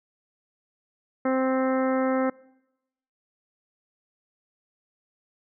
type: harmonic tone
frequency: 261.6 Hz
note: C4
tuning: in tune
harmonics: 1 / 2 / 3 / 4 / 5 / 6 / 7 / 8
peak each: -24 / -25 / -33 / -36 / -33 / -40 / -40 / -42 dBFS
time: 1.25-2.3 s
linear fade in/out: 5 ms
effects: noise-tail reverb RT60 0.9 s tail -24 dB re dry